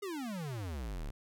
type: exponential sweep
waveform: square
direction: down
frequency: 421.7 to 31.68 Hz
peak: -38 dBFS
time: 0.02-1.11 s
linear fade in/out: 10 ms
effects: none